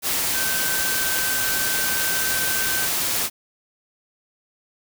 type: tone in noise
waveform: sine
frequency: 1543 Hz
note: G6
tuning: 28 cents flat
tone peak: -27 dBFS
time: 0.32-2.89 s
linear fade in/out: 50 ms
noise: white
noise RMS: -23 dBFS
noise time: 0.02-3.3 s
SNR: -7 dB
effects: none